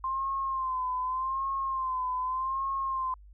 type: tone with vibrato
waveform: sine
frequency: 1046 Hz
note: C6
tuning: 1 cent flat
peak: -28 dBFS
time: 0.04-3.14 s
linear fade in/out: 2 ms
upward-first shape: sine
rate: 0.84 Hz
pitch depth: 62 cents each way
effects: added 50 Hz sine -49 dBFS peak until 3.33 s